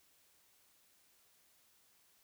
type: silence
effects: white hiss -70 dBFS RMS until 2.23 s